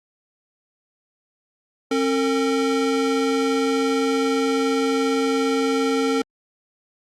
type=tone pair together; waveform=square; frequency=269.1 / 454.3 Hz; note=C4 / A#4; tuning=+49 / -45 cents; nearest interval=major sixth; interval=906 cents; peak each=-22 dBFS; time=1.91-6.22 s; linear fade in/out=5 ms; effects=low-pass 7000 Hz 12 dB/octave + Opus 48 kbps